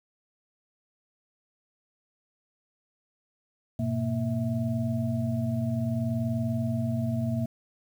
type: tone cluster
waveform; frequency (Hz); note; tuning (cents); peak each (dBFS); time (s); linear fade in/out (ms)
sine; 102.3 / 122.9 / 231 / 652; G#2 / B2 / A#3 / E5; -26 / -8 / -16 / -19; -34 / -29 / -29 / -37; 3.79-7.46; 5
effects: 9-bit